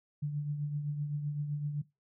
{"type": "tone with tremolo", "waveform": "sine", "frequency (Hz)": 146.83, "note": "D3", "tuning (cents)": 0, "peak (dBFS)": -29, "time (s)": [0.22, 1.82], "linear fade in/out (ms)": 10, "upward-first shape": "triangle", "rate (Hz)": 7.8, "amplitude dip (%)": 55, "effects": ["noise-tail reverb RT60 0.2 s tail -18 dB re dry"]}